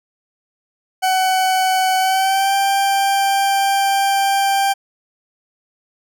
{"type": "tone with pitch glide", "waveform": "40% pulse", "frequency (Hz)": [751, 787.9], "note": ["F#5", "G5"], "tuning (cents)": [26, 9], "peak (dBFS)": -13, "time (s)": [1.02, 4.74], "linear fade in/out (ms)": 20, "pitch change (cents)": 83, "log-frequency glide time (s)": [1.97, 2.55], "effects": []}